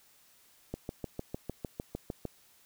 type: click train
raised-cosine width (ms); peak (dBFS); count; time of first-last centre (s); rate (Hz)
2; -22; 11; 0.74-2.253; 6.61
effects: white hiss -63 dBFS RMS until 2.65 s